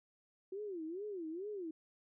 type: tone with vibrato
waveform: sine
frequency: 364.8 Hz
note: F#4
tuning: 24 cents flat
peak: -40 dBFS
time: 0.52-1.71 s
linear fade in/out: 5 ms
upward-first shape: sine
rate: 2.3 Hz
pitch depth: 260 cents each way
effects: none